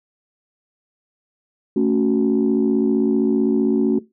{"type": "chord", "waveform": "sine", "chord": "F# minor", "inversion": "first", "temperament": "just", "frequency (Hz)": [222, 277.5, 370], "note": ["A3", "C#4", "F#4"], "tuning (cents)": [16, 2, 0], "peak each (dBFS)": -18, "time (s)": [1.76, 3.99], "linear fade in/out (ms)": 5, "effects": ["noise-tail reverb RT60 0.2 s tail -18 dB re dry", "tanh soft clip ceiling -8 dBFS"]}